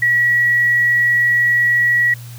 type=tone; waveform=sine; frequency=1925 Hz; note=B6; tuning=45 cents flat; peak=-11 dBFS; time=0.02-2.14 s; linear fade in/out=5 ms; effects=added 119 Hz sine -31 dBFS peak until 2.38 s + white hiss -42 dBFS RMS until 2.38 s